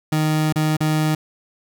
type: tone with dropouts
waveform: 30% pulse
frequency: 154.9 Hz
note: D#3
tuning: 7 cents flat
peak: -14 dBFS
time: 0.12-1.15 s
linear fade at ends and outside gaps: 5 ms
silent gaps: 0.526-0.558 / 0.768-0.805 s
effects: none